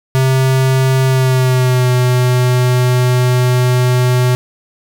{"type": "tone with pitch glide", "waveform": "square", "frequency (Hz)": [131.7, 125.25], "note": ["C3", "B2"], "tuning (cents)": [12, 25], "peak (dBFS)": -10, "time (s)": [0.15, 4.35], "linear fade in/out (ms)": 0, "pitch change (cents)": -87, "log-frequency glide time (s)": [1.07, 1.91], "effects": []}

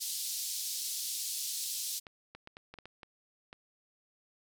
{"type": "band-pass noise", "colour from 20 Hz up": "pink", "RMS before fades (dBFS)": -37, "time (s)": [0, 2], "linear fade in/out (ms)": 20, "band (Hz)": [4100, 15000], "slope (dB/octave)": 24}
{"type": "clicks", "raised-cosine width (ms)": 0.3, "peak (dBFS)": -31, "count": 9, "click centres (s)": [2.068, 2.35, 2.474, 2.569, 2.74, 2.787, 2.856, 3.032, 3.529]}
{"effects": []}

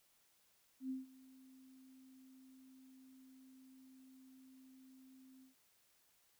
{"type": "tone with ADSR envelope", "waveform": "sine", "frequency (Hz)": 261.6, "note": "C4", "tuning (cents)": 0, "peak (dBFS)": -38, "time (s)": [0.8, 5.55], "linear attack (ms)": 99, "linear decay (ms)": 160, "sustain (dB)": -21, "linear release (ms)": 120, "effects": ["white hiss -74 dBFS RMS until 6.39 s"]}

